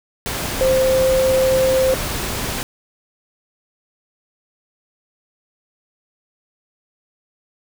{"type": "tone in noise", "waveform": "sine", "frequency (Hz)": 523.3, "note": "C5", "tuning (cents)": 0, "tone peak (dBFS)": -13, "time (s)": [0.61, 1.94], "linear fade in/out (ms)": 0, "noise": "pink", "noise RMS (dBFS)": -24, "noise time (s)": [0.26, 2.63], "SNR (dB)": 8, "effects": []}